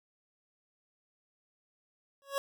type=tone with exponential growth; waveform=25% pulse; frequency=554.4 Hz; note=C#5; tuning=in tune; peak=-23 dBFS; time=2.22-2.38 s; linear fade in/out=0 ms; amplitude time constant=34 ms; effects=none